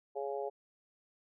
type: harmonic tone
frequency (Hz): 139.1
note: C#3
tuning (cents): +6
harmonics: 3 / 4 / 5 / 6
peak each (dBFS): -38 / -40 / -42 / -44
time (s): 0.15-0.5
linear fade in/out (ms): 20
effects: none